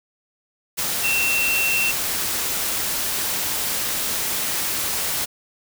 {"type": "tone in noise", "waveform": "sine", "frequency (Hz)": 2700, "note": "E7", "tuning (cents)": 41, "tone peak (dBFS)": -19, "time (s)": [1.03, 1.92], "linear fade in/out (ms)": 20, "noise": "white", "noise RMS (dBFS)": -24, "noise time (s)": [0.77, 5.26], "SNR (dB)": 2, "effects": []}